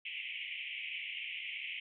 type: band-pass noise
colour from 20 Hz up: pink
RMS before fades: -42 dBFS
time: 0.05-1.8 s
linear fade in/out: 5 ms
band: 2100 to 3100 Hz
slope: 96 dB/octave
effects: none